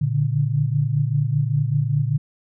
sine tone cluster, 116.1 / 144.1 / 149.2 Hz, A#2 / D3 / D3, -7 / -33 / +28 cents, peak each -22 / -20 / -26 dBFS, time 0.01-2.18 s, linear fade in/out 10 ms, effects none

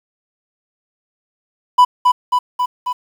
triangle tone with echo, 992 Hz, B5, 7 cents sharp, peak -3 dBFS, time 1.78-1.85 s, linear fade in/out 10 ms, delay 270 ms, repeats 4, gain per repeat -3 dB, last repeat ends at 2.93 s, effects 7-bit

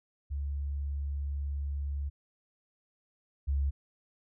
sine tone pair in turn, 70.8 / 69.62 Hz, C#2 / C#2, +37 / +8 cents, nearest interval unison, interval 29 cents, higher first, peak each -31 / -26 dBFS, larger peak second, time 0.3-2.1 / 3.47-3.71 s, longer first, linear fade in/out 20 ms, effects none

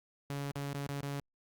sawtooth tone with dropouts, 141.2 Hz, C#3, 32 cents sharp, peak -32 dBFS, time 0.3-1.2 s, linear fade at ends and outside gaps 0 ms, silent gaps 0.514-0.558 / 0.731-0.745 / 0.866-0.891 / 1.008-1.03 s, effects Opus 48 kbps

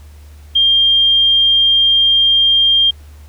sine tone, 3200 Hz, G7, 35 cents sharp, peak -8 dBFS, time 0.55-2.91 s, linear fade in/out 10 ms, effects added 74 Hz sine -35 dBFS peak until 3.28 s + pink hiss -49 dBFS RMS until 3.28 s

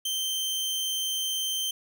sawtooth tone, 3121 Hz, G7, 8 cents flat, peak -24 dBFS, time 0.05-1.71 s, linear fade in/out 5 ms, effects none

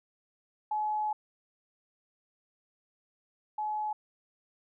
sine tone pair in turn, 851 / 851 Hz, G#5 / G#5, +42 / +42 cents, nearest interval unison, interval 0 cents, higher neither, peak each -28 / -30 dBFS, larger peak first, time 0.71-1.13 / 3.58-3.93 s, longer first, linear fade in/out 5 ms, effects none

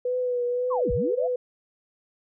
sine tone with vibrato, 493.9 Hz, B4, in tune, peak -23 dBFS, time 0.05-1.36 s, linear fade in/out 5 ms, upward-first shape triangle, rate 1.9 Hz, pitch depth 37 cents each way
sine linear two-way sweep, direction down then up, 1174.7 to 32.17 to 725 Hz, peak -26 dBFS, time 0.7-1.28 s, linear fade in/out 20 ms, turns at 0.92 s
effects none

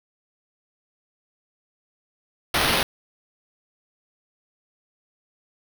violet noise with sample-and-hold, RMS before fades -21 dBFS, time 2.54-2.83 s, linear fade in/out 2 ms, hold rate 7350 Hz, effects none

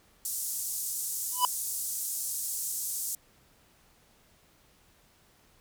pink band-pass noise, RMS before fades -34 dBFS, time 0.25-3.15 s, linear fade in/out 2 ms, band 6900 to 15000 Hz, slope 24 dB/octave
square tone with exponential growth, 994 Hz, B5, 11 cents sharp, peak -18 dBFS, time 1.32-1.45 s, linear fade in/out 1 ms, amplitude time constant 27 ms
effects pink hiss -63 dBFS RMS until 5.6 s

